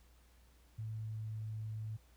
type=tone with pitch glide; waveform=sine; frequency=110 to 109.11 Hz; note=A2 to A2; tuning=0 to -14 cents; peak=-39 dBFS; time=0.78-1.97 s; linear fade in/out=10 ms; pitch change=-14 cents; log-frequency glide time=0.94-1.26 s; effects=added 60 Hz sine -63 dBFS peak until 2.16 s + pink hiss -70 dBFS RMS until 2.16 s